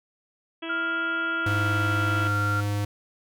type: harmonic tone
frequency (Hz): 329.3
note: E4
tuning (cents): -2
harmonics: 1 / 2 / 3 / 4 / 5 / 6 / 7 / 8 / 9 / 10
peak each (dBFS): -34 / -40 / -43 / -43 / -44 / -46 / -46 / -41 / -46 / -42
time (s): 0.62-2.28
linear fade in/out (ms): 10
type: tone with pitch glide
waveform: sine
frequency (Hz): 1400 to 1384.7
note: F6 to F6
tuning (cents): +4 to -15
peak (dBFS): -25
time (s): 0.69-2.61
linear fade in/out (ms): 10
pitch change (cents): -19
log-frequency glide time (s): 1.18-2.43
type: tone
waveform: square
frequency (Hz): 102.6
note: G#2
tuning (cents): -21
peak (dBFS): -25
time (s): 1.46-2.85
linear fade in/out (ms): 5
effects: none